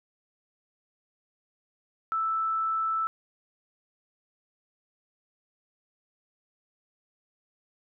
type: tone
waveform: sine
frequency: 1318.5 Hz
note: E6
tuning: in tune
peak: -25 dBFS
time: 2.12-3.07 s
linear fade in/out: 0 ms
effects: none